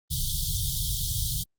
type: band-stop noise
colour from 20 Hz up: pink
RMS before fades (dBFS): -28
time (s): 0.1-1.44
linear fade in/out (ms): 20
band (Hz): 160 to 3200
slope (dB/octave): 96
effects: Opus 32 kbps